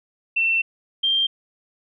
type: tone pair in turn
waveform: sine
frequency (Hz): 2691 / 3175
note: E7 / G7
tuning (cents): +35 / +21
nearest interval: minor third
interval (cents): 286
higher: second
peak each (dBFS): -17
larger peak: neither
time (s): 0.36-0.62 / 1.03-1.27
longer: first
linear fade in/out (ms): 10
effects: none